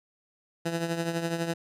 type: tone with tremolo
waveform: 15% pulse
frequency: 167.4 Hz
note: E3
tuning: 27 cents sharp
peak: -19 dBFS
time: 0.65-1.54 s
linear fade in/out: 10 ms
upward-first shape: triangle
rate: 12 Hz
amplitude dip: 65%
effects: low-pass 12000 Hz 12 dB/octave